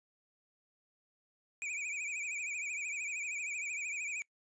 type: tone with vibrato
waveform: square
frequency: 2394 Hz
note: D7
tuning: 33 cents sharp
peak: -37 dBFS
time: 1.62-4.22 s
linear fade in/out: 0 ms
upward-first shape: triangle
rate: 13 Hz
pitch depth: 120 cents each way
effects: noise-tail reverb RT60 0.1 s tail -23 dB re dry + resampled to 22050 Hz